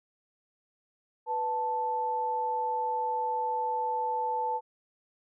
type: tone pair together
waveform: sine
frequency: 493.9 / 880 Hz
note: B4 / A5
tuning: 0 / 0 cents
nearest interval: minor seventh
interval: 1000 cents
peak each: -35 / -28 dBFS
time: 1.26-4.61 s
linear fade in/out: 50 ms
effects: none